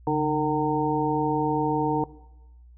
harmonic tone with a mistuned harmonic, 152.5 Hz, D#3, 34 cents flat, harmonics 1 / 2 / 3 / 5 / 6, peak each -29 / -26 / -27 / -30 / -27 dBFS, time 0.07-2.04 s, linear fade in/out 2 ms, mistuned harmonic 1, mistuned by -110 cents, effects noise-tail reverb RT60 1.0 s tail -19 dB re dry + added 60 Hz sine -47 dBFS peak until 2.77 s

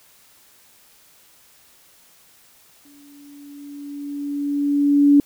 sine tone with exponential growth, 286.3 Hz, D4, 44 cents flat, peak -8 dBFS, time 2.85-5.2 s, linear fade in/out 2 ms, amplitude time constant 510 ms, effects white hiss -53 dBFS RMS until 5.25 s

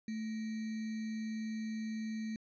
sine tone with sample-and-hold, 219.6 Hz, A3, 3 cents flat, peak -36 dBFS, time 0.08-2.36 s, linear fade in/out 2 ms, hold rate 2100 Hz, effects resampled to 16000 Hz

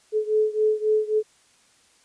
sine beating tone pair, 428.9 / 432.6 Hz, A4 / A4, -44 / -29 cents, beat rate 3.7 Hz, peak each -21 / -23 dBFS, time 0.12-1.23 s, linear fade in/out 50 ms, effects white hiss -59 dBFS RMS until 2.04 s + resampled to 22050 Hz

